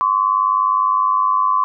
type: tone pair together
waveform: sine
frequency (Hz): 1035.2 / 1135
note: C6 / C#6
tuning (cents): -19 / +41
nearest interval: major second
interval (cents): 160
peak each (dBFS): -16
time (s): 0.01-1.64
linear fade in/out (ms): 0
effects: none